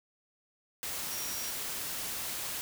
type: tone in noise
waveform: sine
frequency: 5660 Hz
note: F8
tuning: 22 cents sharp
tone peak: -41 dBFS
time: 1.11-1.5 s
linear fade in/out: 0 ms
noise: white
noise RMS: -37 dBFS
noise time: 0.83-2.61 s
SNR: -7 dB
effects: none